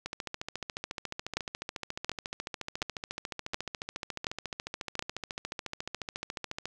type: two click trains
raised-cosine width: 0.2 ms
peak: -18 / -12 dBFS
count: 94 / 6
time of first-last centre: 0.06-6.656 / 1.37-4.993 s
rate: 14.1 / 1.38 Hz
effects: none